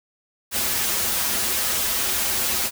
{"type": "noise with comb filter", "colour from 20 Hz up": "white", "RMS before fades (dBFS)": -23, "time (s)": [0.51, 2.71], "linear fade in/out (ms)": 50, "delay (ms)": 6.7, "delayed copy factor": -0.85, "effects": []}